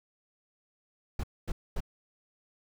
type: noise bursts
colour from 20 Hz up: brown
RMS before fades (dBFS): -31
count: 3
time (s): 1.19-1.805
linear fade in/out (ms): 5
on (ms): 45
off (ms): 240
effects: none